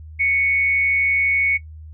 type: tone with frequency modulation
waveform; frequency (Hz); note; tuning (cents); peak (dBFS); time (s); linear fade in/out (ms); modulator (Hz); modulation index
sine; 2217; C#7; 0; -15; 0.19-1.58; 20; 186; 0.28
effects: noise-tail reverb RT60 0.1 s tail -18 dB re dry + added 78 Hz sine -35 dBFS peak until 1.93 s